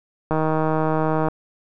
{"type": "click train", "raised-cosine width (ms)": 1, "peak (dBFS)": -8, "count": 154, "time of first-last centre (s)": [0.31, 1.285], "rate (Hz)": 157, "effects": []}